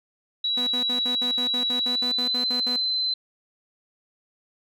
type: tone with pitch glide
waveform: sine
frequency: 3903 to 4062 Hz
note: B7 to B7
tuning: -21 to +48 cents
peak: -22 dBFS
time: 0.44-3.14 s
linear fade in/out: 5 ms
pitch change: +69 cents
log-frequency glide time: 1.8-2.45 s
type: tone bursts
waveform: sawtooth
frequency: 246.9 Hz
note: B3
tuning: in tune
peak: -27 dBFS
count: 14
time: 0.57-2.763 s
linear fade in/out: 5 ms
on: 100 ms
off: 61 ms
effects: none